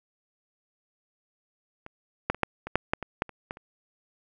clicks, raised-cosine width 0.5 ms, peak -26 / -8 / -27 / -7 / -20 / -6 / -8 / -19 / -9 / -27 / -18 / -30 dBFS, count 12, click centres 1.864 / 2.3 / 2.346 / 2.433 / 2.67 / 2.756 / 2.935 / 3.027 / 3.221 / 3.293 / 3.509 / 3.571 s, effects none

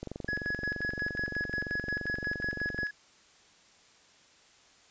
click train, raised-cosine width 2 ms, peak -24 dBFS, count 66, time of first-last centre 0.03-2.832 s, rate 23.2 Hz
triangle tone with tremolo, 1683 Hz, G#6, 23 cents sharp, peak -28 dBFS, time 0.28-2.91 s, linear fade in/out 5 ms, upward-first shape square, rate 5.6 Hz, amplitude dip 60%
effects white hiss -60 dBFS RMS until 4.9 s + resampled to 16000 Hz

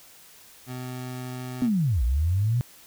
25% pulse tone, 126.6 Hz, B2, 43 cents sharp, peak -29 dBFS, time 0.66-1.7 s, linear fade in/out 50 ms
sine linear two-way sweep, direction down then up, 256.8 to 55 to 125.9 Hz, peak -20 dBFS, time 1.62-2.61 s, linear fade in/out 0 ms, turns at 2.03 s
effects white hiss -51 dBFS RMS until 2.86 s

